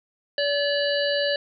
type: harmonic tone with a mistuned harmonic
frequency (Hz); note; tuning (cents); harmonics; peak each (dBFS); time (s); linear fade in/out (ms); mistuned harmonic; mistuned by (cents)
573; D5; -43; 1 / 3 / 5 / 7 / 8; -23 / -28 / -30 / -31 / -32; 0.38-1.36; 2; 5; +43
effects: none